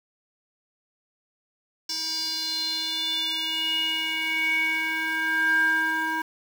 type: tone with band-pass filter sweep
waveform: square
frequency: 319.8 Hz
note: D#4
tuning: 48 cents sharp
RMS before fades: -26 dBFS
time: 1.89-6.22 s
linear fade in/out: 5 ms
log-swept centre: 5300 to 1300 Hz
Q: 7.6
effects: 7-bit